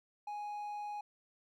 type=tone; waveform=triangle; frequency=830.6 Hz; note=G#5; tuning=in tune; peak=-37 dBFS; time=0.27-1.01 s; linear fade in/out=5 ms; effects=none